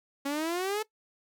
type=exponential sweep; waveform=sawtooth; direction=up; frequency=274.6 to 440 Hz; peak=-25 dBFS; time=0.25-0.83 s; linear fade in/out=10 ms; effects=noise-tail reverb RT60 0.1 s tail -19 dB re dry